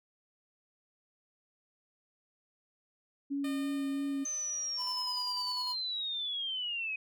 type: tone with vibrato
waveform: sine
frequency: 278.1 Hz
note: C#4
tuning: 6 cents sharp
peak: -31 dBFS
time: 3.3-4.25 s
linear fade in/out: 20 ms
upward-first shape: sine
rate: 3 Hz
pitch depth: 18 cents each way
type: tone with exponential decay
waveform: 10% pulse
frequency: 608 Hz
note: D#5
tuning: 40 cents flat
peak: -33 dBFS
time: 3.44-6.48 s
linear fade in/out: 5 ms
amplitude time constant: 660 ms
type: linear sweep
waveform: sine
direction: down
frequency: 6210 to 2508 Hz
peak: -33 dBFS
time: 4.25-6.96 s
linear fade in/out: 5 ms
type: tone with tremolo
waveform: square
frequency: 993 Hz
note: B5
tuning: 9 cents sharp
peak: -38 dBFS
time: 4.77-5.76 s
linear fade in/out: 50 ms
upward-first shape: square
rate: 10 Hz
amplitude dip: 40%
effects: none